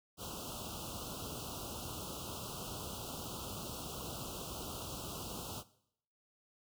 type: band-stop noise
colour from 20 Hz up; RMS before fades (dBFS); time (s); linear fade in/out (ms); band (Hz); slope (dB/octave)
pink; -43; 0.17-5.64; 50; 1400 to 2700; 96
effects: noise-tail reverb RT60 0.7 s tail -18 dB re dry + high-pass 60 Hz 12 dB/octave